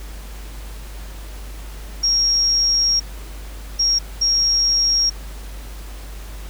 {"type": "tone bursts at uneven times", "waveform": "sine", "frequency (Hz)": 5588, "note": "F8", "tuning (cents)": 0, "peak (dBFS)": -14, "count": 3, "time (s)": [[2.03, 3], [3.79, 3.99], [4.21, 5.1]], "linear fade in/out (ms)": 10, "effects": ["added 50 Hz sine -31 dBFS peak until 6.49 s", "pink hiss -41 dBFS RMS until 6.49 s"]}